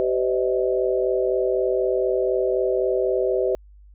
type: tone cluster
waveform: sine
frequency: 384.7 / 508 / 592 / 636 Hz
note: G4 / B4 / D5 / D#5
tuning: -33 / +49 / +14 / +38 cents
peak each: -22 / -23 / -30 / -26 dBFS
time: 0-3.55 s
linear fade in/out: 0 ms
effects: added 50 Hz sine -45 dBFS peak until 3.94 s